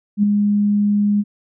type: tone with ADSR envelope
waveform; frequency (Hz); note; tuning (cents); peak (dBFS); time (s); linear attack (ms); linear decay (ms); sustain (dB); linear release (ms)
sine; 205.7; G#3; -16; -9; 0.17-1.24; 62; 5; -4; 41
effects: none